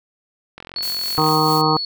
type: click train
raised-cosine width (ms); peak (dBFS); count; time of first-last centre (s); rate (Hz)
0.3; -19; 32; 0.58-1.288; 43.8
type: tone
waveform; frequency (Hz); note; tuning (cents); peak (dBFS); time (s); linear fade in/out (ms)
sine; 4400; C#8; -14; -22; 0.76-1.85; 2
type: noise with tremolo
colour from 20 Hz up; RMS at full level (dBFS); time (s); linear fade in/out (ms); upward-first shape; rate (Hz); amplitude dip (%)
blue; -29; 0.82-1.62; 10; sine; 4.6; 45
type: harmonic tone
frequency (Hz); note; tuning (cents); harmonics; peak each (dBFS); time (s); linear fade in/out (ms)
155.56; D#3; 0; 1 / 2 / 3 / 5 / 6 / 7 / 8; -22 / -22 / -22 / -22 / -22 / -22 / -22; 1.18-1.77; 0
effects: none